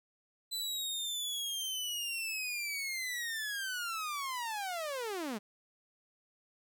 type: linear sweep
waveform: sawtooth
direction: down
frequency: 4021 to 193.6 Hz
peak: -32 dBFS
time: 0.51-5.39 s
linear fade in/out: 20 ms
effects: none